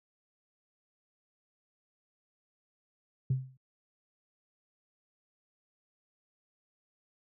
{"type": "tone with exponential decay", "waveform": "sine", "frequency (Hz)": 130.7, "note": "C3", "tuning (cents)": -1, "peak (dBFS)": -21, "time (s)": [3.3, 3.57], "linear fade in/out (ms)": 5, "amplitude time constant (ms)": 57, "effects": ["tanh soft clip ceiling -20 dBFS", "high-pass 80 Hz 12 dB/octave"]}